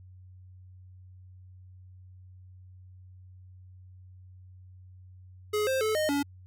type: tone with pitch steps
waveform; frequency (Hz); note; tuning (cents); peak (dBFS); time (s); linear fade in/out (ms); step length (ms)
square; 421.5 / 527 / 434.1 / 616 / 284.4; G#4 / C5 / A4 / D#5 / C#4; +26 / +12 / -23 / -17 / +45; -26; 5.53-6.23; 10; 140
effects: added 92 Hz sine -48 dBFS peak until 6.46 s